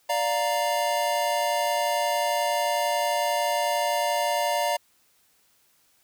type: chord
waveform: square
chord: Bb major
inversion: first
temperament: equal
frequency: 587.3 / 698.5 / 932.3 Hz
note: D5 / F5 / Bb5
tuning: 0 / 0 / 0 cents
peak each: -28 dBFS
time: 0.09-4.77 s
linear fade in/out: 10 ms
effects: white hiss -64 dBFS RMS until 6.03 s